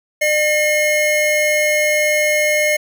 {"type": "tone pair together", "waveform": "square", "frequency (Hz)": [603.6, 2151], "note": ["D5", "C7"], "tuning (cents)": [47, 47], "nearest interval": "octave + minor seventh", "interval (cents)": 2200, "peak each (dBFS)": -17, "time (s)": [0.21, 2.77], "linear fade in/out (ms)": 10, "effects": ["8-bit"]}